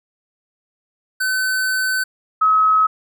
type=tone pair in turn; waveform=square / sine; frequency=1520 / 1280.4 Hz; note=F#6 / D#6; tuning=+46 / +49 cents; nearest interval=minor third; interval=297 cents; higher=first; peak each=-18 / -11 dBFS; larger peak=second; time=1.2-2.04 / 2.41-2.87 s; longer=first; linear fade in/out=10 ms; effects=none